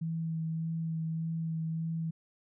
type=tone with vibrato; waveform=sine; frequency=162.4 Hz; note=E3; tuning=26 cents flat; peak=-31 dBFS; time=0.01-2.11 s; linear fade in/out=10 ms; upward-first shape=sine; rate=1.7 Hz; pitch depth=14 cents each way; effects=none